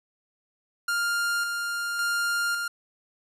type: tone with tremolo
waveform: 45% pulse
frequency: 1402 Hz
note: F6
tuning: 6 cents sharp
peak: -24 dBFS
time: 0.88-2.68 s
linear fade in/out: 5 ms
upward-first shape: square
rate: 0.9 Hz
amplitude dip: 35%
effects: resampled to 32000 Hz